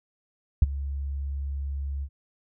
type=tone with ADSR envelope; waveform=sine; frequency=69.6 Hz; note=C#2; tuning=8 cents sharp; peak=-10 dBFS; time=0.62-2.09 s; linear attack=4 ms; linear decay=25 ms; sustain=-18 dB; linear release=62 ms; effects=none